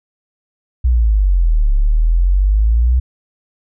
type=exponential two-way sweep; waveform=sine; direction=down then up; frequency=63.6 to 34.65 to 63.6 Hz; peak=-9 dBFS; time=0.84-3 s; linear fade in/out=10 ms; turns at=1.73 s; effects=none